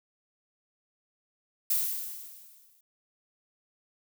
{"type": "noise with exponential decay", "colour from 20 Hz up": "violet", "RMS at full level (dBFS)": -25, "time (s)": [1.7, 2.81], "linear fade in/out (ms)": 5, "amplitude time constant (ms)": 240, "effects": []}